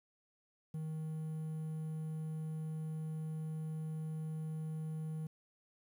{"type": "tone with quantisation", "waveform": "triangle", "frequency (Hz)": 157.3, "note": "D#3", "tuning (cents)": 19, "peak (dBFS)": -36, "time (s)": [0.74, 5.27], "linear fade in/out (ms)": 5, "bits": 11, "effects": []}